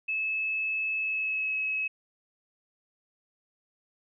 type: tone with pitch glide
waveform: sine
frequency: 2600 to 2570 Hz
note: E7 to E7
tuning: -24 to -45 cents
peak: -27 dBFS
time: 0.08-1.88 s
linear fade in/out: 10 ms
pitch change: -21 cents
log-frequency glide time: 0.98-1.56 s
effects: none